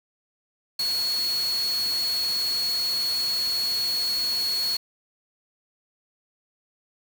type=tone in noise; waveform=sine; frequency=4353 Hz; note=C#8; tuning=32 cents flat; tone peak=-23 dBFS; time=0.79-4.77 s; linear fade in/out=5 ms; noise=white; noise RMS=-35 dBFS; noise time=0.79-4.77 s; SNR=+9 dB; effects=none